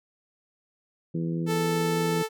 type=harmonic tone; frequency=83 Hz; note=E2; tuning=12 cents sharp; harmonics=2 / 3 / 4 / 5 / 6; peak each=-27 / -37 / -33 / -41 / -42 dBFS; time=1.14-2.23 s; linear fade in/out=10 ms
type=tone; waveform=sawtooth; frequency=440 Hz; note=A4; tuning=in tune; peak=-22 dBFS; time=1.46-2.29 s; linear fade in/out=50 ms
effects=none